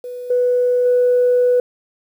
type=tone with level steps; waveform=sine; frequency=493.9 Hz; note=B4; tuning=in tune; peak=-26 / -12 / -10 dBFS; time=0.04-1.6 s; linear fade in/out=2 ms; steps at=0.3 / 0.85 s; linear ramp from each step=5 ms; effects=tanh soft clip ceiling -7 dBFS + 8-bit